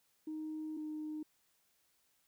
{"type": "tone pair in turn", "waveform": "sine", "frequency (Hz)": [311.1, 307], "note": ["D#4", "D#4"], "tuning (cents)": [0, -23], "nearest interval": "unison", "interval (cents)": 23, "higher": "first", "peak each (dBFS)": [-38, -38], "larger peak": "neither", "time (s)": [[0.27, 0.77], [0.77, 1.23]], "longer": "first", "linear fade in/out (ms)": 5, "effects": ["tanh soft clip ceiling -35 dBFS", "white hiss -75 dBFS RMS until 2.27 s"]}